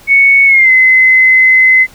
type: tone with pitch glide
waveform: sine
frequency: 2217 to 2045 Hz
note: C#7 to C7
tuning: 0 to -40 cents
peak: -3 dBFS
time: 0.07-1.87 s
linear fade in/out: 50 ms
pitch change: -140 cents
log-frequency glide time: 0.46-0.71 s
effects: pink hiss -40 dBFS RMS until 1.94 s